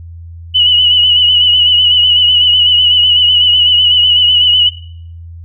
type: tone with vibrato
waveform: sine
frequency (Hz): 2951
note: F#7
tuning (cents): -5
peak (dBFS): -5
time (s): 0.54-4.7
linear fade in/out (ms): 20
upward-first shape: sine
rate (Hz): 8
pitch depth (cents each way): 45
effects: noise-tail reverb RT60 0.6 s tail -18 dB re dry + added 84 Hz sine -27 dBFS peak until 5.44 s